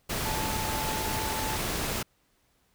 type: tone in noise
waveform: sine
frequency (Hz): 874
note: A5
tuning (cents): -12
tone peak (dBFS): -34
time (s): 0.25-1.57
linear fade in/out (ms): 10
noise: pink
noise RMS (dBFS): -31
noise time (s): 0.09-2.03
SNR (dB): -6
effects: pink hiss -69 dBFS RMS until 2.74 s